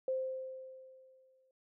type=tone with exponential decay; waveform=sine; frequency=522 Hz; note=C5; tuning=4 cents flat; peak=-30 dBFS; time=0.08-1.51 s; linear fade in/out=2 ms; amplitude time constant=310 ms; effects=none